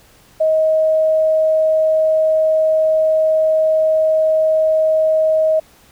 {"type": "tone", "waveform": "sine", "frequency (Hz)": 631, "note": "D#5", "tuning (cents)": 24, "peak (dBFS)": -11, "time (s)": [0.4, 5.6], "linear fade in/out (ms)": 10, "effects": ["pink hiss -49 dBFS RMS until 5.91 s"]}